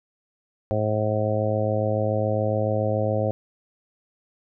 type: harmonic tone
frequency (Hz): 107.1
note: A2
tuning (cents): -46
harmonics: 1 / 2 / 3 / 4 / 5 / 6 / 7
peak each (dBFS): -25 / -31 / -33 / -32 / -25 / -29 / -33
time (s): 0.71-3.31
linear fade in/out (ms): 0
effects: none